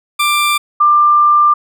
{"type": "tone pair in turn", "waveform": ["20% pulse", "sine"], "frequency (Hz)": [1183, 1189.4], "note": ["D6", "D6"], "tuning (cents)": [12, 22], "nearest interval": "unison", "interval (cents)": 10, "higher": "second", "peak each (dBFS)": -6, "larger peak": "neither", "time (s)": [[0.19, 0.58], [0.8, 1.54]], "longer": "second", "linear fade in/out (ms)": 10, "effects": []}